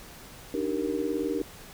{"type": "chord", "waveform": "sine", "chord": "Eb major seventh", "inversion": "third", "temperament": "just", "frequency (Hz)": [291.7, 311.1, 388.9, 466.7], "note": ["D4", "Eb4", "G4", "Bb4"], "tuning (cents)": [-12, 0, -14, 2], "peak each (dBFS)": -32, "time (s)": [0.54, 1.42], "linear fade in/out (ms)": 2, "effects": ["pink hiss -47 dBFS RMS until 1.73 s"]}